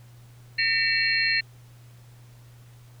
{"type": "tone cluster", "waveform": "sine", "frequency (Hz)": [1819, 1983, 2259, 2699, 4212], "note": ["A#6", "B6", "C#7", "E7", "C8"], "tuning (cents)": [-43, 7, 32, 40, 11], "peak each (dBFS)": [-25, -32, -27, -29, -26], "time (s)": [0.58, 1.41], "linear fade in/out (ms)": 10, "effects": ["added 120 Hz sine -47 dBFS peak until 3 s", "pink hiss -58 dBFS RMS until 3 s"]}